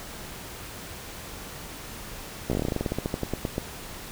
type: slowing click train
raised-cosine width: 2 ms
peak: -13 dBFS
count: 21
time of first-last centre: 2.5-3.581 s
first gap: 15 ms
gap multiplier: 1.12
effects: pink hiss -40 dBFS RMS until 4.11 s